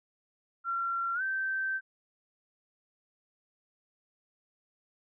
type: tone with pitch glide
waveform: sine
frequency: 1368 to 1553.4 Hz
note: F6 to G6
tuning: -36 to -16 cents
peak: -29 dBFS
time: 0.64-1.81 s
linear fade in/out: 50 ms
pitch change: +220 cents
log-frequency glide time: 1.14-1.22 s
effects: none